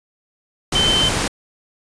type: tone in noise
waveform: sine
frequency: 3082 Hz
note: G7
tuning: 30 cents flat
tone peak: -15 dBFS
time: 0.75-1.09 s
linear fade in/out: 5 ms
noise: pink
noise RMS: -20 dBFS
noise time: 0.72-1.28 s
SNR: +2 dB
effects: resampled to 22050 Hz